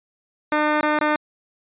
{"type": "tone with dropouts", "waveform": "10% pulse", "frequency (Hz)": 301.9, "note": "D4", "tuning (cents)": 48, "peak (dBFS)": -9, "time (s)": [0.52, 1.16], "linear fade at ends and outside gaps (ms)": 2, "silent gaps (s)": [[0.81, 0.83], [0.99, 1.011]], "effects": ["resampled to 8000 Hz"]}